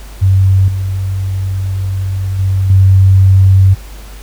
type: tone with level steps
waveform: sine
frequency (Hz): 95.6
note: G2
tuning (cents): -43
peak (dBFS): -5 / -13 / -9 / -3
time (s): 0.21-3.75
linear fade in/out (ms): 20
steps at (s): 0.68 / 2.39 / 2.7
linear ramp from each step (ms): 2
effects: added 50 Hz sine -28 dBFS peak until 4.22 s + pink hiss -37 dBFS RMS until 4.22 s